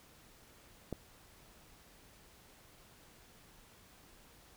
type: click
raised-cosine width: 2 ms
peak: -24 dBFS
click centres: 0.927 s
effects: pink hiss -61 dBFS RMS until 4.56 s